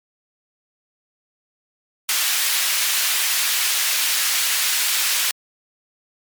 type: high-pass noise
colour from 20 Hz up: pink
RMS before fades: -20 dBFS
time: 2.09-5.31 s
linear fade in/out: 0 ms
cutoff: 2100 Hz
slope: 12 dB/octave
effects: MP3 96 kbps